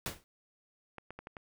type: noise with exponential decay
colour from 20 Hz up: pink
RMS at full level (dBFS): -32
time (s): 0.06-0.24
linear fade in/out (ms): 0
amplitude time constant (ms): 37
type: clicks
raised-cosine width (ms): 0.5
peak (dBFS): -29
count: 5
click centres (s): 0.983 / 1.106 / 1.19 / 1.271 / 1.368
effects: none